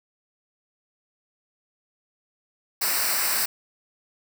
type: noise with comb filter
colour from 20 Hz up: white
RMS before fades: -24 dBFS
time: 2.81-3.46 s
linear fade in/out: 10 ms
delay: 0.3 ms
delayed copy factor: -0.75
effects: none